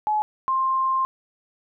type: tone pair in turn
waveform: sine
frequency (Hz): 851 / 1054.6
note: G#5 / C6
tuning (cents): +42 / +13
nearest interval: major third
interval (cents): 371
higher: second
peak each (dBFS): -19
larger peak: neither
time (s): 0.07-0.22 / 0.48-1.05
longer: second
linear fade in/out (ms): 0
effects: none